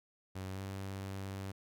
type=tone with pitch glide; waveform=sawtooth; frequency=94.6 to 97.04 Hz; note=F#2 to G2; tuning=+39 to -17 cents; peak=-36 dBFS; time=0.35-1.52 s; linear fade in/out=10 ms; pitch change=+44 cents; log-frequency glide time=0.52-0.6 s; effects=none